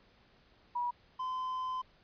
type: tone pair in turn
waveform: sine / triangle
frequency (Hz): 969 / 1025.4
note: B5 / C6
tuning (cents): -33 / -35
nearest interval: minor second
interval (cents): 98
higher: second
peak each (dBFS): -31 / -32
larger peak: first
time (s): 0.75-0.91 / 1.19-1.82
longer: second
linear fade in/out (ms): 10
effects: pink hiss -65 dBFS RMS until 2.03 s + resampled to 11025 Hz